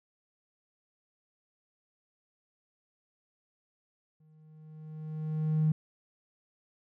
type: tone with exponential growth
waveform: triangle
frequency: 155.56 Hz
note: D#3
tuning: in tune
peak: -18 dBFS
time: 4.2-5.72 s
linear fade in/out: 5 ms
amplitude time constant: 330 ms
effects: tanh soft clip ceiling -20 dBFS